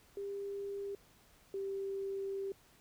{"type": "tone pair in turn", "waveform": "sine", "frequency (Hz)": [399.5, 391.5], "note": ["G4", "G4"], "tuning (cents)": [33, -2], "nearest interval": "unison", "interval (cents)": 35, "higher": "first", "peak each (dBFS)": [-38, -36], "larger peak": "second", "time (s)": [[0.17, 0.95], [1.54, 2.52]], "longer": "second", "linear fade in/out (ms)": 2, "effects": ["pink hiss -65 dBFS RMS until 2.8 s"]}